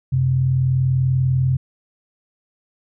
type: tone pair together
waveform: sine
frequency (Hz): 90.22 / 130.4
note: F#2 / C3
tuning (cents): -43 / -5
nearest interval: tritone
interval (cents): 638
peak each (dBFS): -24 / -15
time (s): 0.12-1.57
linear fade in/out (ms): 10
effects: none